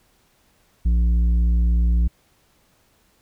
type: tone with tanh clipping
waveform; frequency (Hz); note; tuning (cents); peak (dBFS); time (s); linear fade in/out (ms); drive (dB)
sine; 58.27; A#1; 0; -16; 0.85-2.08; 10; 7
effects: pink hiss -61 dBFS RMS until 3.21 s